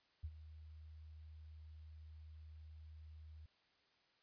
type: tone with ADSR envelope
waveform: sine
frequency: 77.78 Hz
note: D#2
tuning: in tune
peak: -40 dBFS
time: 0.23-3.46 s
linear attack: 15 ms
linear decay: 54 ms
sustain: -13 dB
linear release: 4 ms
effects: white hiss -75 dBFS RMS until 4.22 s + resampled to 11025 Hz